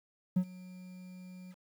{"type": "tone with ADSR envelope", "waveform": "triangle", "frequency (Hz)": 183, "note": "F#3", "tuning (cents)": -19, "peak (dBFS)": -20, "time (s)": [0.36, 1.55], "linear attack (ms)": 10, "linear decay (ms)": 71, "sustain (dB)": -24, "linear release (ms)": 44, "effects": ["tanh soft clip ceiling -19 dBFS", "10-bit"]}